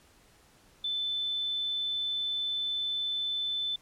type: tone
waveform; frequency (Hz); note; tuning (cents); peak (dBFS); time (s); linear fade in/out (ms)
sine; 3520; A7; 0; -29; 0.84-3.76; 5
effects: pink hiss -61 dBFS RMS until 3.81 s + low-pass 12000 Hz 12 dB/octave